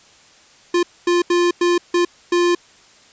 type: tone bursts at uneven times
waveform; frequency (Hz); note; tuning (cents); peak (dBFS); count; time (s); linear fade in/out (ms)
square; 349.6; F4; +2; -14; 6; 0.74-0.83 / 1.07-1.22 / 1.3-1.51 / 1.61-1.78 / 1.94-2.05 / 2.32-2.55; 5
effects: white hiss -49 dBFS RMS until 3.12 s + resampled to 16000 Hz